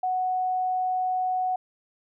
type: tone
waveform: sine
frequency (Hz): 740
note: F#5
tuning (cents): 0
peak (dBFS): -23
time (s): 0.03-1.56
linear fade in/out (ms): 5
effects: none